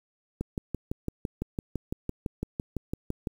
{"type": "click train", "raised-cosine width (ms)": 3, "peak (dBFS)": -17, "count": 18, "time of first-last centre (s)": [0.41, 3.272], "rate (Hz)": 5.94, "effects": ["8-bit"]}